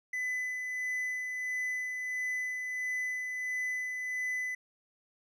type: tone with tremolo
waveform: triangle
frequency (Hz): 2005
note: B6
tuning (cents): +26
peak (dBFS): -29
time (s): 0.13-4.55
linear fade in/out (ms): 5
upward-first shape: sine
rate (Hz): 1.5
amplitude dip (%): 35
effects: none